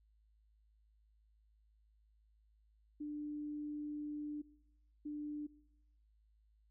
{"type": "tone bursts at uneven times", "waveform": "sine", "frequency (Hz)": 296.9, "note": "D4", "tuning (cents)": 19, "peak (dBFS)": -40, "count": 2, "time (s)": [[3, 4.42], [5.05, 5.47]], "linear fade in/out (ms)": 10, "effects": ["noise-tail reverb RT60 0.9 s tail -22 dB re dry", "added 53 Hz sine -68 dBFS peak until 6.7 s"]}